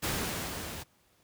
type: noise with level ramp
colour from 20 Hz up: pink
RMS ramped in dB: -30 to -41 dBFS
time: 0.02-0.84 s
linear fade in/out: 20 ms
effects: pink hiss -67 dBFS RMS until 1.23 s + high-pass 60 Hz 12 dB/octave